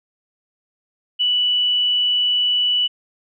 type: tone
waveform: sine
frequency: 2960 Hz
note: F#7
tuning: in tune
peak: -15 dBFS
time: 1.19-2.88 s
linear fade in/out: 20 ms
effects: none